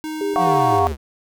square tone, 311.1 Hz, D#4, in tune, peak -26 dBFS, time 0.04-0.79 s, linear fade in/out 0 ms
sine tone with tremolo, 401.7 Hz, G4, 42 cents sharp, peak -20 dBFS, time 0.21-0.92 s, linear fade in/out 2 ms, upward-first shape square, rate 3.9 Hz, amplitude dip 50%
sine chord, Gb major seventh, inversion third, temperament equal, 698.5 / 740 / 932.3 / 1108.7 Hz, F5 / Gb5 / Bb5 / Db6, 0 / 0 / 0 / 0 cents, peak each -20 / -19 / -24 / -21 dBFS, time 0.36-0.87 s, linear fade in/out 0 ms
square linear sweep, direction down, 185 to 64 Hz, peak -24 dBFS, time 0.37-0.97 s, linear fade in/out 50 ms
effects none

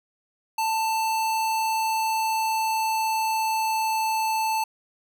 square tone with pitch glide, 887 to 881.4 Hz, A5 to A5, +14 to +3 cents, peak -23 dBFS, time 0.58-4.64 s, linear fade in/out 5 ms, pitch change -11 cents, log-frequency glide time 0.9-4.12 s, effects none

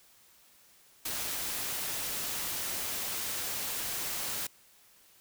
white noise, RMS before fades -35 dBFS, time 1.05-4.47 s, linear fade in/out 5 ms, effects white hiss -61 dBFS RMS until 5.2 s

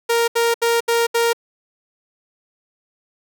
sawtooth tone bursts, 466.2 Hz, A#4, in tune, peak -11 dBFS, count 5, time 0.09-1.332 s, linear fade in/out 10 ms, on 190 ms, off 73 ms, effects none

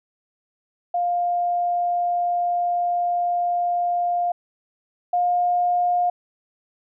sine tone pair in turn, 703 / 709.9 Hz, F5 / F5, +11 / +28 cents, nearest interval unison, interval 17 cents, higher second, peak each -19 / -17 dBFS, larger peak second, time 0.94-4.32 / 5.13-6.1 s, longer first, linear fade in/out 5 ms, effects none

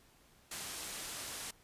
white low-pass noise, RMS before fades -44 dBFS, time 0.51-1.51 s, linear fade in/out 5 ms, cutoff 11000 Hz, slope 24 dB/octave, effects pink hiss -65 dBFS RMS until 1.63 s + resampled to 32000 Hz

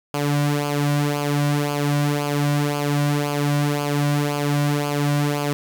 sawtooth tone with flanger, 145.3 Hz, D3, 18 cents flat, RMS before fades -21 dBFS, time 0.14-5.53 s, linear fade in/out 0 ms, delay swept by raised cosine 0.52 to 2.42 ms, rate 1.9 Hz, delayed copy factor -0.65, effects none

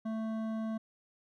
sine tone with hard clipping, 221.2 Hz, A3, 9 cents sharp, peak -35 dBFS, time 0.05-0.78 s, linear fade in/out 10 ms, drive 11 dB, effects none

